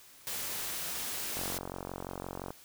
white noise, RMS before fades -37 dBFS, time 0.27-1.58 s, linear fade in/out 0 ms
click train, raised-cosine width 1 ms, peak -24 dBFS, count 53, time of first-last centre 1.37-2.505 s, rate 45.8 Hz
effects white hiss -56 dBFS RMS until 2.64 s

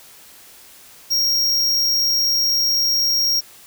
square tone, 5588 Hz, F8, in tune, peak -16 dBFS, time 1.1-3.41 s, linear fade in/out 20 ms, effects white hiss -45 dBFS RMS until 3.66 s

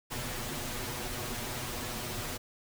pink noise with comb filter, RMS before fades -37 dBFS, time 0.1-2.38 s, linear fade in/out 20 ms, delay 8.2 ms, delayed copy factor +1, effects none

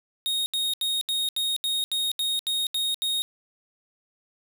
45% pulse tone bursts, 3729 Hz, A#7, in tune, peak -24 dBFS, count 11, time 0.26-3.22 s, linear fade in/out 0 ms, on 200 ms, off 76 ms, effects 9-bit

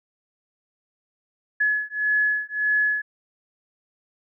sine beating tone pair, 1700 / 1701.7 Hz, G#6 / G#6, +40 / +42 cents, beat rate 1.7 Hz, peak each -23 dBFS, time 1.6-3.02 s, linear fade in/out 10 ms, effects none

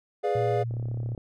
triangle chord, G# diminished seventh, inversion none, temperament equal with one note detuned, 415.3 / 493.9 / 587.3 / 703.3 Hz, G#4 / B4 / D5 / F5, 0 / 0 / 0 / +12 cents, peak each -25 / -29 / -29 / -27 dBFS, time 0.23-0.64 s, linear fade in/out 20 ms
sine tone with pitch glide, 116.54 to 117.42 Hz, A#2 to A#2, 0 to +13 cents, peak -28 dBFS, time 0.35-1.15 s, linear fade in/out 5 ms, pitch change +13 cents, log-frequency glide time 0.67-0.82 s
click train, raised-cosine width 2 ms, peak -28 dBFS, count 17, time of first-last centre 0.71-1.178 s, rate 34.2 Hz
effects none

